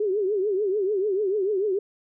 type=tone with vibrato; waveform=sine; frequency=399.5 Hz; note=G4; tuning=33 cents sharp; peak=-21 dBFS; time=0-1.79 s; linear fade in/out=5 ms; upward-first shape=triangle; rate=6.8 Hz; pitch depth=170 cents each way; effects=none